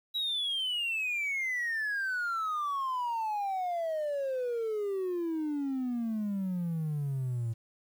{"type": "exponential sweep", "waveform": "triangle", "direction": "down", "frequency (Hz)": [3900, 112.1], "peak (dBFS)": -27, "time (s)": [0.14, 7.54], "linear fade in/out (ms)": 20, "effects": ["tanh soft clip ceiling -25 dBFS", "10-bit"]}